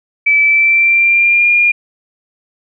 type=tone with pitch glide; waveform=sine; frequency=2309 to 2415 Hz; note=D7 to D7; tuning=-30 to +48 cents; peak=-7 dBFS; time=0.26-1.72 s; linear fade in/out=10 ms; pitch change=+78 cents; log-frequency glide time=0.41-1.49 s; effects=none